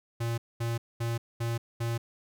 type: tone bursts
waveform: square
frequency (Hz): 116.54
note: A#2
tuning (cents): 0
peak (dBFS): -29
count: 5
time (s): 0.2-1.98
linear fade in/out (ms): 10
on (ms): 180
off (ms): 220
effects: none